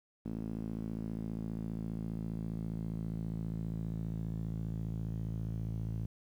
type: tone with band-pass filter sweep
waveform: sawtooth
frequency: 54.9 Hz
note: A1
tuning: 3 cents flat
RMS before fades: -38 dBFS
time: 0.25-6.06 s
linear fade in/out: 5 ms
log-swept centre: 230 to 130 Hz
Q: 2.4
effects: 11-bit